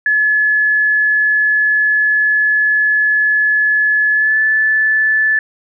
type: tone with pitch glide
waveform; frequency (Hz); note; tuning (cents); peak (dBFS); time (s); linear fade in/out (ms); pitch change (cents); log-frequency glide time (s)
sine; 1711 to 1741.9; A6 to A6; -49 to -18; -10; 0.06-5.39; 2; +31; 4.13-4.39
effects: none